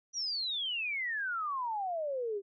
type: exponential sweep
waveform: sine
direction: down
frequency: 5920 to 385.5 Hz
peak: -32 dBFS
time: 0.13-2.42 s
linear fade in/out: 50 ms
effects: none